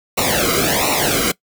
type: noise with flanger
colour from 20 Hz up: pink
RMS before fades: -17 dBFS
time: 0.17-1.32 s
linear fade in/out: 10 ms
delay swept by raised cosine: 0.61 to 1.15 ms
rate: 1.4 Hz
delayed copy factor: -0.95
effects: noise-tail reverb RT60 0.1 s tail -21 dB re dry